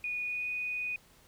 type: tone with pitch glide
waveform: sine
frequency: 2461 to 2480 Hz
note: D#7 to D#7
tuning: -20 to -6 cents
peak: -32 dBFS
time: 0.04-0.96 s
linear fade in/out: 2 ms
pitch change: +14 cents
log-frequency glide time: 0.24-0.49 s
effects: pink hiss -61 dBFS RMS until 1.27 s